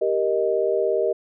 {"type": "chord", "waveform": "sine", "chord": "Eb major", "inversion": "first", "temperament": "equal with one note detuned", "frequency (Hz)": [392, 469.1, 622.3], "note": ["G4", "Bb4", "Eb5"], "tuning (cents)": [0, 11, 0], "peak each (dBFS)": -23, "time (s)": [0.01, 1.13], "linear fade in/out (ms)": 10, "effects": []}